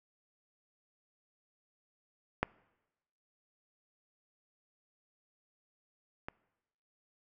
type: clicks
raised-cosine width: 0.5 ms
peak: -13 / -24 dBFS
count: 2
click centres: 2.43 / 6.285 s
effects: noise-tail reverb RT60 1.0 s tail -23 dB re dry